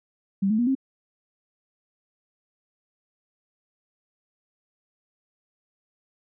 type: tone with pitch steps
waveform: sine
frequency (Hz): 195.4 / 216.8 / 240.6 / 266.9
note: G3 / A3 / B3 / C4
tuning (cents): -5 / -25 / -45 / +35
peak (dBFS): -19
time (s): 0.42-0.752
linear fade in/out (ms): 10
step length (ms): 83
effects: none